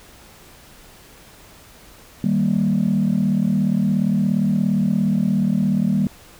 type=chord; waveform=sine; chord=Eb major; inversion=none; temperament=equal; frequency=155.56 / 196 / 233.1 Hz; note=Eb3 / G3 / Bb3; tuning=0 / 0 / 0 cents; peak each=-22 / -17 / -20 dBFS; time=2.24-6.07 s; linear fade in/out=2 ms; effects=tanh soft clip ceiling -10 dBFS + pink hiss -46 dBFS RMS until 6.39 s